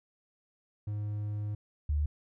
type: tone pair in turn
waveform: triangle / sine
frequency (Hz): 104.5 / 74.04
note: G#2 / D2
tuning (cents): +11 / +15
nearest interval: tritone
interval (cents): 596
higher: first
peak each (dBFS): -30 / -26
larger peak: second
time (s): 0.87-1.55 / 1.89-2.06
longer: first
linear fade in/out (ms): 5
effects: none